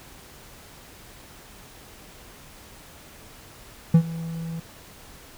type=tone with ADSR envelope; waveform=triangle; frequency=164.81 Hz; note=E3; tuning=in tune; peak=-7 dBFS; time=3.94-4.6 s; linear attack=6 ms; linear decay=75 ms; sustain=-20 dB; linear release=5 ms; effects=pink hiss -47 dBFS RMS until 5.37 s